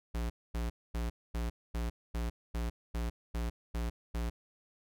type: tone bursts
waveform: square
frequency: 58 Hz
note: A#1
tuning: 8 cents flat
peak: -33 dBFS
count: 11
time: 0.14-4.3 s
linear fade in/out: 10 ms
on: 160 ms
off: 240 ms
effects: none